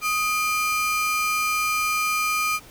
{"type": "ring-modulated tone", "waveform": "45% pulse", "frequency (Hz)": 1820, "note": "A#6", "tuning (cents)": -42, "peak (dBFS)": -18, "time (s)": [0.01, 2.6], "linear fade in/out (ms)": 50, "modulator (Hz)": 572, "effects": ["pink hiss -47 dBFS RMS until 2.7 s"]}